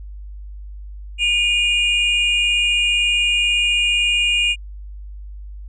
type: tone pair together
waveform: triangle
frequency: 2449 / 2833 Hz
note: D#7 / F7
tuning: -28 / +24 cents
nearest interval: minor third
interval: 252 cents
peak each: -16 dBFS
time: 1.18-4.56 s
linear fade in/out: 50 ms
effects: added 50 Hz sine -31 dBFS peak until 5.68 s + resampled to 24000 Hz